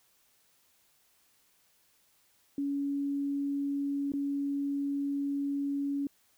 sine tone with dropouts, 281.4 Hz, C#4, 26 cents sharp, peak -29 dBFS, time 2.58-6.07 s, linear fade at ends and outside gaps 2 ms, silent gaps 4.12-4.136 s, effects white hiss -68 dBFS RMS until 6.37 s

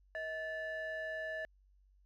triangle ring-modulated tone, 554.4 Hz, C#5, in tune, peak -33 dBFS, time 0.15-1.45 s, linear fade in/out 0 ms, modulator 1190 Hz, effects added 48 Hz sine -64 dBFS peak until 2.05 s

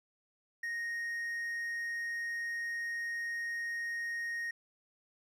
triangle tone, 1864.7 Hz, A#6, in tune, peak -33 dBFS, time 0.63-4.51 s, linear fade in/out 5 ms, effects none

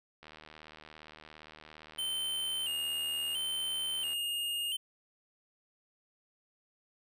click train, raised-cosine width 0.3 ms, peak -34 dBFS, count 303, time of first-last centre 0.23-4.132 s, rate 77.4 Hz
square tone with vibrato, 2960 Hz, F#7, in tune, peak -33 dBFS, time 1.98-4.77 s, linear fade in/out 10 ms, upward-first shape square, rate 0.73 Hz, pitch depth 72 cents each way
effects none

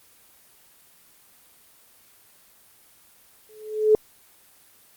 sine tone with exponential growth, 430 Hz, A4, 40 cents flat, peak -10 dBFS, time 3.49-3.95 s, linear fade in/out 1 ms, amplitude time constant 100 ms, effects white hiss -55 dBFS RMS until 4.96 s + Opus 24 kbps

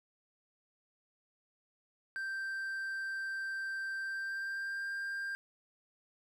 triangle tone with pitch glide, 1568 to 1592.6 Hz, G6 to G6, 0 to +27 cents, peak -34 dBFS, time 2.16-5.35 s, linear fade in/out 0 ms, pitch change +27 cents, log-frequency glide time 3.99-4.89 s, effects none

